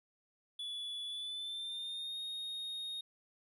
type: tone with pitch glide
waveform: triangle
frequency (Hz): 3430 to 3719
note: A7 to A#7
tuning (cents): -45 to -5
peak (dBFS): -38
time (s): 0.59-3.01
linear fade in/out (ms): 5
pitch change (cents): +140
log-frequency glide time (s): 1.06-2.2
effects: none